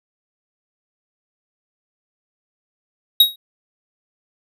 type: tone with exponential decay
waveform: square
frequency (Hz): 3795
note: A#7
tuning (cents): +30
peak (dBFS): -5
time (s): 3.2-3.36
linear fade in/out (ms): 5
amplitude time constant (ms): 34
effects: none